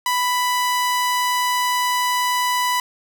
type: tone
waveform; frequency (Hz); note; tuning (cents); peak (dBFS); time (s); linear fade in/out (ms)
sawtooth; 991; B5; +6; -14; 0.06-2.8; 2
effects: none